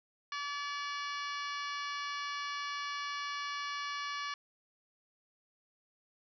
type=harmonic tone with a mistuned harmonic; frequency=574 Hz; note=D5; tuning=40 cents flat; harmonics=2 / 3 / 4 / 5 / 6 / 7 / 8 / 9 / 10; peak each=-39 / -43 / -45 / -47 / -49 / -50 / -51 / -52 / -53 dBFS; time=0.32-4.34 s; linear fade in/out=2 ms; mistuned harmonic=7; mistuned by=+74 cents; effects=none